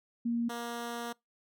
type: tone pair in turn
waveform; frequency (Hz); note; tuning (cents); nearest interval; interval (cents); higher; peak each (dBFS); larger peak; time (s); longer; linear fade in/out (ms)
sine / 10% pulse; 234.8 / 236.2; A#3 / A#3; +13 / +23; unison; 10; second; -28; neither; 0.25-0.49 / 0.49-1.13; second; 10
effects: noise-tail reverb RT60 0.2 s tail -26 dB re dry